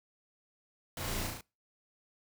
pink noise with echo, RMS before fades -40 dBFS, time 0.97-1.27 s, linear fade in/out 2 ms, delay 35 ms, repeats 4, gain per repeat -2 dB, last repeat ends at 1.41 s, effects noise-tail reverb RT60 0.3 s tail -25 dB re dry

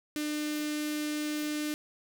sawtooth tone with notch filter, 300.4 Hz, D4, 39 cents sharp, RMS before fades -33 dBFS, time 0.16-1.74 s, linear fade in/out 0 ms, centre 830 Hz, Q 0.51, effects 11-bit

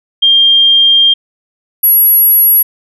sine tone pair in turn, 3200 / 11404 Hz, G7 / F9, +35 / +35 cents, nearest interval octave + minor seventh, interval 2200 cents, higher second, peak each -4 dBFS, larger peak neither, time 0.22-1.14 / 1.83-2.63 s, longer first, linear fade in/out 10 ms, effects none

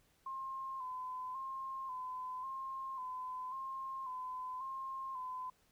sine tone with vibrato, 1040 Hz, C6, 11 cents flat, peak -40 dBFS, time 0.26-5.5 s, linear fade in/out 5 ms, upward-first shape square, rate 0.92 Hz, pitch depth 40 cents each way, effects pink hiss -72 dBFS RMS until 5.71 s

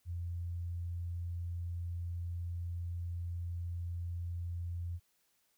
sine tone, 86.4 Hz, F2, 18 cents flat, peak -36 dBFS, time 0.05-5 s, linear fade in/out 50 ms, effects white hiss -75 dBFS RMS until 5.57 s

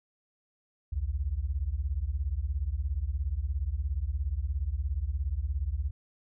sine beating tone pair, 60.7 / 77.7 Hz, B1 / D#2, -29 / -2 cents, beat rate 17 Hz, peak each -31 dBFS, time 0.92-5.91 s, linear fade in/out 10 ms, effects none

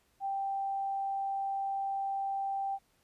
sine tone, 785 Hz, G5, 2 cents sharp, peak -31 dBFS, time 0.2-2.79 s, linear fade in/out 50 ms, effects pink hiss -71 dBFS RMS until 3.03 s + resampled to 32000 Hz

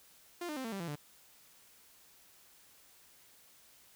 sawtooth tone with pitch steps, 349.2 / 302.2 / 261.6 / 226.4 / 195.98 / 169.63 / 146.82 Hz, F4 / D4 / C4 / A3 / G3 / E3 / D3, 0 / +50 / 0 / +50 / 0 / +50 / 0 cents, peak -34 dBFS, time 0.41-0.956 s, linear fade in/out 5 ms, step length 78 ms, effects white hiss -62 dBFS RMS until 3.95 s

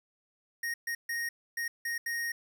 square tone bursts at uneven times, 1864.7 Hz, A#6, in tune, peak -32 dBFS, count 6, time 0.63-0.74 / 0.87-0.95 / 1.09-1.29 / 1.57-1.68 / 1.85-1.98 / 2.06-2.32 s, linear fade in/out 5 ms, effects 10-bit

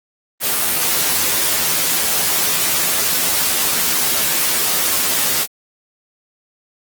white noise with comb filter, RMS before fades -17 dBFS, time 0.4-5.47 s, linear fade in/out 50 ms, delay 12 ms, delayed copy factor +0.7, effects high-pass 100 Hz 12 dB/octave + Opus 24 kbps

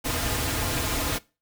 pink noise with comb filter, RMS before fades -27 dBFS, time 0.04-1.19 s, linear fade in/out 20 ms, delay 5.3 ms, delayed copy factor -0.6, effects noise-tail reverb RT60 0.3 s tail -22 dB re dry

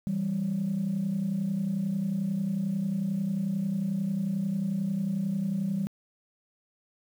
sine tone pair together, 164.82 / 196 Hz, E3 / G3, 0 / 0 cents, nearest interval minor third, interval 300 cents, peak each -31 / -26 dBFS, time 0.07-5.87 s, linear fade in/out 0 ms, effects tanh soft clip ceiling -22 dBFS + 9-bit

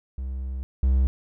triangle tone pair in turn, 65.2 / 65.2 Hz, C2 / C2, -5 / -5 cents, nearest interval unison, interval 0 cents, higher neither, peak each -26 / -15 dBFS, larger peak second, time 0.18-0.63 / 0.83-1.07 s, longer first, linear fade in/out 0 ms, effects none

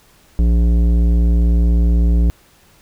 triangle tone with tanh clipping, 58 Hz, A#1, 8 cents flat, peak -12 dBFS, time 0.39-2.3 s, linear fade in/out 0 ms, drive 17 dB, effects pink hiss -51 dBFS RMS until 2.81 s

